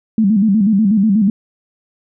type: tone with vibrato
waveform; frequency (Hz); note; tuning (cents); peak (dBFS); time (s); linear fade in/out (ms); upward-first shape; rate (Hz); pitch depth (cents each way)
sine; 207.3; G#3; -3; -9; 0.18-1.3; 2; square; 8.2; 110
effects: none